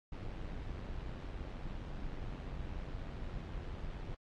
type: noise with amplitude modulation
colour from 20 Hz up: brown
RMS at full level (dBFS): -40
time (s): 0.12-4.15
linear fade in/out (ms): 5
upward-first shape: sine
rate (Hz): 92.6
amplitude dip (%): 50
effects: low-pass 4000 Hz 12 dB/octave + AAC 48 kbps